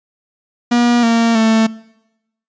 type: tone with pitch steps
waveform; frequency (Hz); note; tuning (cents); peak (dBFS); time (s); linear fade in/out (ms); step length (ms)
45% pulse; 240 / 230.4 / 222.4; B3 / A#3 / A3; -49 / -20 / +19; -10; 0.71-1.67; 10; 320
effects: noise-tail reverb RT60 0.9 s tail -22 dB re dry + resampled to 16000 Hz